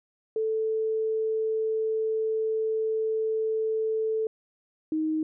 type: tone pair in turn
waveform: sine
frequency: 440 / 313.1 Hz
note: A4 / D#4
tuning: 0 / +11 cents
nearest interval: tritone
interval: 589 cents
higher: first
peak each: -24 dBFS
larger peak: neither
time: 0.36-4.27 / 4.92-5.23 s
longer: first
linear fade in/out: 2 ms
effects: none